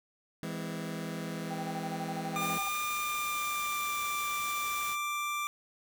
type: chord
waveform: sawtooth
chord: E augmented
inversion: none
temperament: just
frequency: 164.81 / 206 / 257.5 Hz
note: E3 / G#3 / B#3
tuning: 0 / -14 / -28 cents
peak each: -34 / -36 / -39 dBFS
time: 0.43-2.58 s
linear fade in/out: 0 ms
type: tone with tremolo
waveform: sine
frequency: 785 Hz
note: G5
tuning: 2 cents sharp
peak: -36 dBFS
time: 1.5-2.69 s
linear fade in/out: 10 ms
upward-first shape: square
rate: 12 Hz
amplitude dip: 65%
type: tone with pitch glide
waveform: 25% pulse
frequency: 1203 to 1178.9 Hz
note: D6 to D6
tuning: +41 to +6 cents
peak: -28 dBFS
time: 2.36-5.47 s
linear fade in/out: 0 ms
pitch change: -35 cents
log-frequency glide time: 2.81-4.02 s
type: noise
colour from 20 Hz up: white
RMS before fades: -42 dBFS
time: 2.38-4.97 s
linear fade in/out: 50 ms
effects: none